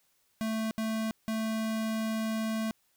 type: tone bursts at uneven times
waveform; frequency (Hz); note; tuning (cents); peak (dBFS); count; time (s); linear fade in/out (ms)
square; 220.9; A3; +7; -30; 3; 0.41-0.71 / 0.78-1.11 / 1.28-2.71; 0
effects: white hiss -71 dBFS RMS until 2.96 s